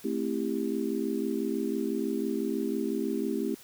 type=chord; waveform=sine; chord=A minor seventh; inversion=none; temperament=just; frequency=220 / 264 / 330 / 396 Hz; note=A3 / C4 / E4 / G4; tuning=0 / +16 / +2 / +18 cents; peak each=-33 dBFS; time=0.04-3.55 s; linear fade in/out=10 ms; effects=white hiss -52 dBFS RMS until 3.63 s